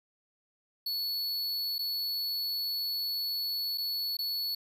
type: tone with dropouts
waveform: square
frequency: 4414 Hz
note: C#8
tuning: 8 cents flat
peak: -31 dBFS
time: 0.86-4.55 s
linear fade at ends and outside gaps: 5 ms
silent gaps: 1.783-1.79 / 3.776-3.78 / 4.17-4.188 s
effects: 11-bit